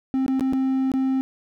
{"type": "tone with dropouts", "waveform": "triangle", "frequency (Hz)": 264.3, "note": "C4", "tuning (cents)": 18, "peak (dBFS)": -17, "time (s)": [0.14, 1.21], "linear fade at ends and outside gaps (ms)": 0, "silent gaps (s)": [[0.263, 0.281], [0.396, 0.408], [0.526, 0.534], [0.917, 0.938]], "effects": []}